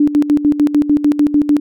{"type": "tone with tremolo", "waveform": "sine", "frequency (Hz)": 293.7, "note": "D4", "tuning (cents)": 0, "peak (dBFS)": -7, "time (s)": [0, 1.6], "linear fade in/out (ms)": 5, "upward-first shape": "square", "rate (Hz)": 6.7, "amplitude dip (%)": 75, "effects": []}